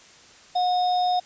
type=tone with sample-and-hold; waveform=sine; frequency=724 Hz; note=F#5; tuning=38 cents flat; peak=-19 dBFS; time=0.55-1.2 s; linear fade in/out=10 ms; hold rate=4410 Hz; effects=white hiss -50 dBFS RMS until 1.25 s + resampled to 16000 Hz